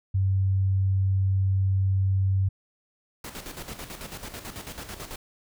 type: tone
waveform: sine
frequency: 96 Hz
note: G2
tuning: 36 cents flat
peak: -20 dBFS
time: 0.14-2.49 s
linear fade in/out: 10 ms
type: noise with tremolo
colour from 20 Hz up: pink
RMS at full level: -37 dBFS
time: 3.24-5.16 s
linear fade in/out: 5 ms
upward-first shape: square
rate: 9.1 Hz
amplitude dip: 60%
effects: none